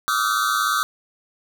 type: tone cluster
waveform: square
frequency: 1158 / 1258 / 1375 / 1525 Hz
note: D6 / D#6 / F6 / G6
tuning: -25 / +19 / -27 / -48 cents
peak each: -26 / -23 / -26 / -27 dBFS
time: 0.08-0.83 s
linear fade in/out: 0 ms
effects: none